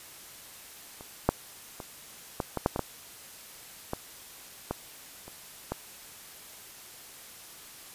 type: clicks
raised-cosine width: 1 ms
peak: -29 / -6 / -24 / -14 / -15 / -8 / -16 / -13 / -16 / -15 / -29 / -16 dBFS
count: 12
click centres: 1.009 / 1.29 / 1.802 / 2.402 / 2.573 / 2.661 / 2.761 / 2.793 / 3.934 / 4.71 / 5.28 / 5.72 s
effects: white hiss -48 dBFS RMS until 7.94 s + resampled to 32000 Hz